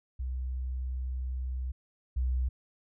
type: tone pair in turn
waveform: sine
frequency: 63.7 / 63.19 Hz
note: C2 / B1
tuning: -46 / +40 cents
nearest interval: unison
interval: 14 cents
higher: first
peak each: -31 / -26 dBFS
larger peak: second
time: 0.19-1.72 / 2.16-2.49 s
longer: first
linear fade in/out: 10 ms
effects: none